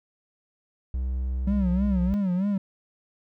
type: tone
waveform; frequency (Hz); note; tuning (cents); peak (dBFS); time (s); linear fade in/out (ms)
triangle; 63.9; C2; -40; -23; 0.94-2.14; 0
type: tone with vibrato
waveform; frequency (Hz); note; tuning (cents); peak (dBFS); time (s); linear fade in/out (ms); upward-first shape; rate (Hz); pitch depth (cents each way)
triangle; 190.8; G3; -47; -20; 1.47-2.58; 5; sine; 3.2; 130
effects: none